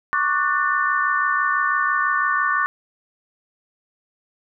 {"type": "chord", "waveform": "sine", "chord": "D major seventh", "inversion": "third", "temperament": "equal with one note detuned", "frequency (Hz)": [1108.7, 1174.7, 1480, 1791.8], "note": ["C#6", "D6", "F#6", "A6"], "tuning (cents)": [0, 0, 0, 31], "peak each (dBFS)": -23, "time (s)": [0.13, 2.66], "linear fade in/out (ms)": 0, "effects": []}